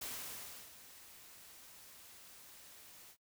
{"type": "noise with ADSR envelope", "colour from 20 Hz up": "white", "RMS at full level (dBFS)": -43, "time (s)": [0.01, 3.17], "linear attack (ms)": 9, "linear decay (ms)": 690, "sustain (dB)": -14, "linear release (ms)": 70, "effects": ["noise-tail reverb RT60 0.1 s tail -20 dB re dry"]}